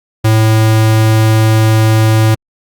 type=tone; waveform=square; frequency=110.1 Hz; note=A2; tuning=2 cents sharp; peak=-7 dBFS; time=0.24-2.35 s; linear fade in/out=10 ms; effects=Opus 48 kbps